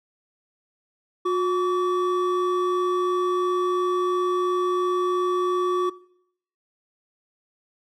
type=tone pair together; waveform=triangle; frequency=360.7 / 1145 Hz; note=F#4 / D6; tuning=-44 / -44 cents; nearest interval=octave + minor sixth; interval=2000 cents; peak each=-20 / -23 dBFS; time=1.25-5.9 s; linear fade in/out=10 ms; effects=noise-tail reverb RT60 0.7 s tail -21 dB re dry